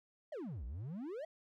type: exponential two-way sweep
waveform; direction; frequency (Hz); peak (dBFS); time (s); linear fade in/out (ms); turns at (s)
triangle; down then up; 669 to 55.1 to 669; -39; 0.32-1.25; 5; 0.65
effects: none